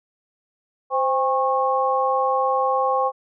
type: tone cluster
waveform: sine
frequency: 520 / 803 / 1093 Hz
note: C5 / G5 / C#6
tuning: -11 / +41 / -25 cents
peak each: -22 dBFS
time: 0.9-3.12 s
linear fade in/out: 50 ms
effects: none